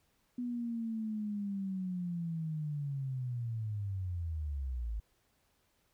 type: linear sweep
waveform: sine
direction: down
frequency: 246.9 to 51.9 Hz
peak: -34 dBFS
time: 0.38-5 s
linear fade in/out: 5 ms
effects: pink hiss -74 dBFS RMS until 5.93 s